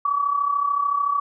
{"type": "tone with amplitude modulation", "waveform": "sine", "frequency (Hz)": 1142, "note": "D6", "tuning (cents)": -49, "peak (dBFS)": -16, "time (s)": [0.05, 1.2], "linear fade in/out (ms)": 5, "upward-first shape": "sine", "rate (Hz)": 33.6, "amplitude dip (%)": 65, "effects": []}